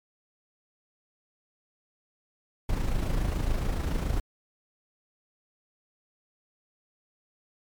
brown noise with amplitude modulation, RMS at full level -25 dBFS, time 2.69-4.2 s, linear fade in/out 2 ms, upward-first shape sine, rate 27.1 Hz, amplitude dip 50%, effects MP3 96 kbps

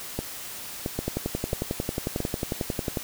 two click trains, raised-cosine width 2 ms, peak -14 / -13 dBFS, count 4 / 23, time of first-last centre 0.19-2.203 / 0.99-2.972 s, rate 1.49 / 11.1 Hz, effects white hiss -38 dBFS RMS until 3.03 s

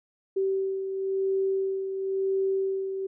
sine beating tone pair, 385.7 / 386.67 Hz, G4 / G4, -28 / -24 cents, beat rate 0.97 Hz, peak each -25 / -34 dBFS, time 0.36-3.07 s, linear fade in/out 10 ms, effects none

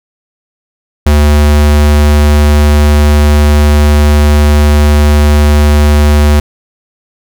square tone, 74 Hz, D2, 14 cents sharp, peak -4 dBFS, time 1.06-6.4 s, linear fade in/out 5 ms, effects none

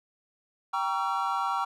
triangle chord, G diminished seventh, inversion none, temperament just, 784 / 940.8 / 1128.9 / 1354.7 Hz, G5 / Bb5 / Db6 / Fb6, 0 / +16 / +31 / +47 cents, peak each -30 dBFS, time 0.73-1.65 s, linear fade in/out 10 ms, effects none

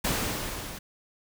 pink noise with level ramp, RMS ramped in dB -26 to -40 dBFS, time 0.04-0.79 s, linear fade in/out 10 ms, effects none

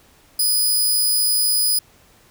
10% pulse tone, 4978 Hz, D#8, in tune, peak -9 dBFS, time 0.39-1.79 s, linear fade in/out 5 ms, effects pink hiss -53 dBFS RMS until 2.3 s

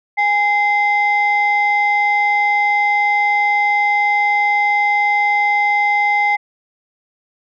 sine tone pair together, 823 / 2074 Hz, G#5 / C7, -16 / -16 cents, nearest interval octave + major third, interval 1600 cents, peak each -14 dBFS, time 0.17-6.37 s, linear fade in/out 20 ms, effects tanh soft clip ceiling -7 dBFS

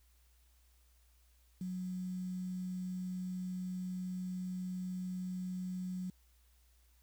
sine tone with quantisation, 183.5 Hz, F#3, 14 cents flat, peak -37 dBFS, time 1.61-6.1 s, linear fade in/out 2 ms, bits 10, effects added 60 Hz sine -65 dBFS peak until 7.02 s + white hiss -73 dBFS RMS until 7.02 s

